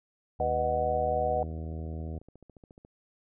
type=harmonic tone; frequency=80 Hz; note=D#2; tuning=49 cents sharp; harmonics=1 / 2 / 3 / 4 / 5 / 6 / 7 / 8 / 9; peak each=-35 / -41 / -45 / -47 / -49 / -51 / -52 / -53 / -54 dBFS; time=0.39-2.19 s; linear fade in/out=10 ms
type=chord; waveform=sine; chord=B major; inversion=none; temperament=just; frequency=493.9 / 617.4 / 740.8 Hz; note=B4 / D#5 / F#5; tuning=0 / -14 / +2 cents; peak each=-31 / -30 / -29 dBFS; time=0.4-1.43 s; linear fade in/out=2 ms
type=click train; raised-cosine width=2 ms; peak=-38 dBFS; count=23; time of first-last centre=1.3-2.849 s; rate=14.2 Hz
effects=none